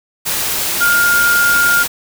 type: tone in noise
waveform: sine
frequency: 1412 Hz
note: F6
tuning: 19 cents sharp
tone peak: -10 dBFS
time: 0.8-1.84 s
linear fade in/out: 20 ms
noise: white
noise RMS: -18 dBFS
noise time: 0.25-1.88 s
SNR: +5 dB
effects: none